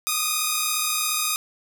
5% pulse tone pair together, 1220 / 1257.2 Hz, D#6 / D#6, -34 / +18 cents, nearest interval minor second, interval 52 cents, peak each -13 dBFS, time 0.07-1.36 s, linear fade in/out 0 ms, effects none

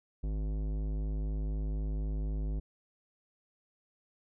sine tone with tanh clipping, 52 Hz, G#1, 3 cents sharp, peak -33 dBFS, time 0.23-2.6 s, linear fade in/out 10 ms, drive 16 dB, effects none

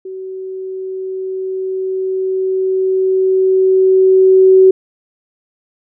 sine tone with level ramp, 377.8 Hz, F#4, 36 cents sharp, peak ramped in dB -24 to -3 dBFS, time 0.05-4.71 s, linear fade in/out 5 ms, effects none

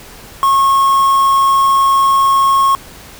triangle tone with quantisation, 1089 Hz, C#6, 31 cents flat, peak -6 dBFS, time 0.43-2.75 s, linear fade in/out 0 ms, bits 4, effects pink hiss -36 dBFS RMS until 3.19 s

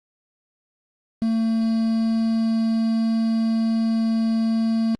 triangle tone with quantisation, 225.1 Hz, A3, 40 cents sharp, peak -16 dBFS, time 1.22-4.95 s, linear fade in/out 0 ms, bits 6, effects low-pass 5000 Hz 12 dB/octave + Opus 32 kbps

